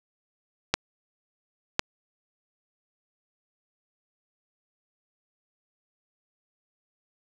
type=clicks; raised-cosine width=0.2 ms; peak=-3 dBFS; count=2; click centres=0.74 / 1.794 s; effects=none